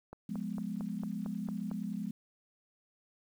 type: click train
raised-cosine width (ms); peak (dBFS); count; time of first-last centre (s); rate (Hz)
1; -31; 8; 0.13-1.714; 4.42
type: chord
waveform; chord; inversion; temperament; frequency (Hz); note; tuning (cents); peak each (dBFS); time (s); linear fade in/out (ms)
sine; F diminished; none; equal with one note detuned; 176.95 / 207.7 / 246.9; F3 / Ab3 / Cb4; +23 / 0 / 0; -40 / -37 / -42; 0.29-2.11; 5
effects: 10-bit